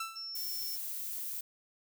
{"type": "tone with exponential decay", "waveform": "sawtooth", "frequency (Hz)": 1332, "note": "E6", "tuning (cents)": 18, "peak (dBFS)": -30, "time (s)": [0, 0.38], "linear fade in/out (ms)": 5, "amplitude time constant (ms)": 81}
{"type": "tone", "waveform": "sine", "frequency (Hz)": 5400, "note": "E8", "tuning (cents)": 41, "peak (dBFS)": -39, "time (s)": [0.15, 0.77], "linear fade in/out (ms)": 20}
{"type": "noise", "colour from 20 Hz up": "violet", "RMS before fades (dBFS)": -39, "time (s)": [0.35, 1.41], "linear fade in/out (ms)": 5}
{"effects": []}